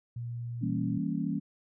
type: tone with pitch glide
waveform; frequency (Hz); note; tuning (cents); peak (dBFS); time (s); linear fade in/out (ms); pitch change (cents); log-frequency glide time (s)
sine; 118.8 to 119.76; A#2 to A#2; +33 to +47; -34; 0.16-0.98; 5; +14; 0.75-0.87
type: chord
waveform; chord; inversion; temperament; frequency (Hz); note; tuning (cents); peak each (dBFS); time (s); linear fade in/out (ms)
sine; E diminished seventh; none; equal with one note detuned; 164.81 / 198.05 / 233.1 / 277.2; E3 / G3 / Bb3 / Db4; 0 / +18 / 0 / 0; -34 / -34 / -35 / -34; 0.61-1.4; 20
effects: none